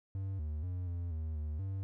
triangle tone with pitch steps, 96.7 / 76 / 90.4 / 86.5 / 79 / 75.8 / 96.7 Hz, G2 / D#2 / F#2 / F2 / D#2 / D#2 / G2, -23 / -40 / -40 / -16 / +27 / -45 / -23 cents, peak -33 dBFS, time 0.15-1.83 s, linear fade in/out 0 ms, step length 240 ms, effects none

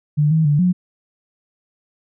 sine tone with pitch steps, 148.8 / 159.3 / 146.4 / 180.5 Hz, D3 / D#3 / D3 / F#3, +23 / +41 / -5 / -43 cents, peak -12 dBFS, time 0.17-0.73 s, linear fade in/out 20 ms, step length 140 ms, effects none

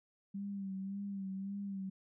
sine tone with vibrato, 196 Hz, G3, in tune, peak -38 dBFS, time 0.34-1.9 s, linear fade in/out 10 ms, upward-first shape sine, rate 1.8 Hz, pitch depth 45 cents each way, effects none

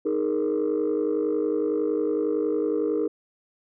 sine chord, D# suspended fourth, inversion none, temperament equal, 311.1 / 415.3 / 466.2 Hz, D#4 / G#4 / A#4, 0 / 0 / 0 cents, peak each -25 dBFS, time 0.05-3.08 s, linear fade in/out 10 ms, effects tanh soft clip ceiling -17 dBFS

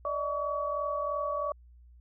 sine tone cluster, 585 / 628 / 1133 Hz, D5 / D#5 / C#6, -7 / +16 / +37 cents, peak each -33 / -37 / -32 dBFS, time 0.05-1.52 s, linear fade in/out 2 ms, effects added 60 Hz sine -52 dBFS peak until 2 s

